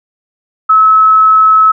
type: tone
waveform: sine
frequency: 1294 Hz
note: E6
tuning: 32 cents flat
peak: -3 dBFS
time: 0.69-1.72 s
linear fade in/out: 10 ms
effects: none